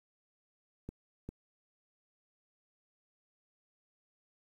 clicks, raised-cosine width 3 ms, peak -28 dBFS, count 2, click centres 0.89 / 1.29 s, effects 10-bit

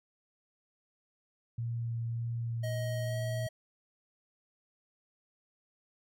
sine tone with vibrato, 116.54 Hz, A#2, in tune, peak -32 dBFS, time 1.58-3.47 s, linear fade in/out 5 ms, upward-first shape sine, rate 1.7 Hz, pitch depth 10 cents each way
square tone with pitch glide, 629 to 638.1 Hz, D#5 to D#5, +19 to +44 cents, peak -38 dBFS, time 2.63-3.49 s, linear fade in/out 10 ms, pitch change +25 cents, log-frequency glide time 3.05-3.16 s
effects none

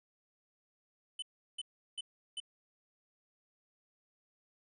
square tone bursts, 3021 Hz, F#7, 35 cents sharp, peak -38 dBFS, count 4, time 1.19-2.402 s, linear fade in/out 5 ms, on 33 ms, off 360 ms, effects resampled to 24000 Hz

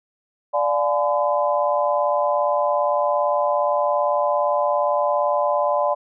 sine chord, D diminished seventh, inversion none, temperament just, 587.3 / 704.8 / 845.8 / 1014.9 Hz, D5 / F5 / Ab5 / Cb6, 0 / +16 / +31 / +47 cents, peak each -20 / -25 / -25 / -23 dBFS, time 0.53-5.95 s, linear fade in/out 20 ms, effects none

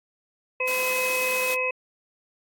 harmonic tone, 510 Hz, C5, 44 cents flat, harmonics 1 / 2 / 4 / 5, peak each -28 / -32 / -36 / -25 dBFS, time 0.6-1.71 s, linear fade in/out 5 ms
white high-pass noise, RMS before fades -32 dBFS, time 0.67-1.55 s, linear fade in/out 10 ms, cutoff 180 Hz, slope 48 dB/octave
effects AAC 64 kbps

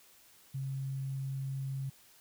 sine tone with sample-and-hold, 135 Hz, C#3, 45 cents flat, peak -34 dBFS, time 0.54-1.9 s, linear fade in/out 10 ms, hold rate 11025 Hz, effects white hiss -61 dBFS RMS until 2.2 s

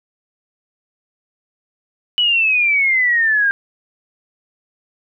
sine exponential sweep, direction down, 2975 to 1594 Hz, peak -12 dBFS, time 2.18-3.51 s, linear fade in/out 0 ms, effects none

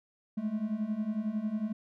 triangle beating tone pair, 207.7 / 218.7 Hz, G#3 / A3, 0 / -10 cents, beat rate 11 Hz, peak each -33 / -30 dBFS, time 0.37-1.73 s, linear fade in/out 10 ms, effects none

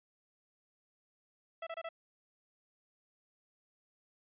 sawtooth tone bursts, 660 Hz, E5, 2 cents sharp, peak -35 dBFS, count 4, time 1.62-1.89 s, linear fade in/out 5 ms, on 48 ms, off 26 ms, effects resampled to 8000 Hz

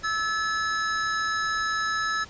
square tone pair together, 1307.7 / 1719 Hz, E6 / A6, -14 / -41 cents, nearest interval perfect fourth, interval 473 cents, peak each -28 dBFS, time 0.03-2.25 s, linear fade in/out 20 ms, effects pink hiss -47 dBFS RMS until 2.29 s + resampled to 16000 Hz

